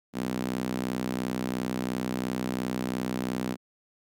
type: tone with high-pass filter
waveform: sawtooth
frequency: 62.9 Hz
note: B1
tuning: 32 cents sharp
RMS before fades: -31 dBFS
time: 0.13-3.57 s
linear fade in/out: 50 ms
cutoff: 220 Hz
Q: 2.4
effects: none